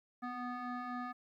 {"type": "tone with frequency modulation", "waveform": "sine", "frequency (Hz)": 740, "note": "F#5", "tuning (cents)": 0, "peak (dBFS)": -36, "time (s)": [0.22, 1.13], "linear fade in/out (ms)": 20, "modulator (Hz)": 492, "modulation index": 1.6, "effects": ["tanh soft clip ceiling -37 dBFS", "13-bit"]}